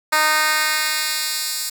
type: tone with high-pass filter sweep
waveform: 10% pulse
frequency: 308.1 Hz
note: D#4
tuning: 17 cents flat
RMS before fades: -20 dBFS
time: 0.12-1.7 s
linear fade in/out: 10 ms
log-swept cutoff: 1000 to 5800 Hz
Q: 0.87
effects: 7-bit